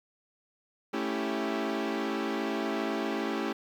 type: chord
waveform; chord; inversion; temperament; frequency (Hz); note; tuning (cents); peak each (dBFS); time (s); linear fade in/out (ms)
sawtooth; A dominant seventh; none; equal; 220 / 277.2 / 329.6 / 392; A3 / C#4 / E4 / G4; 0 / 0 / 0 / 0; -31; 0.93-3.53; 10
effects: low-pass 4000 Hz 12 dB/octave + 10-bit